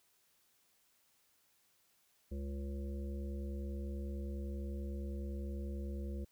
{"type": "harmonic tone", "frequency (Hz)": 69.4, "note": "C#2", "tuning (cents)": 3, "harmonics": [1, 3, 5, 7, 8], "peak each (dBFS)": [-39, -46, -50, -54, -56], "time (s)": [2.31, 6.25], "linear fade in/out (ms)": 10, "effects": ["white hiss -73 dBFS RMS until 6.31 s"]}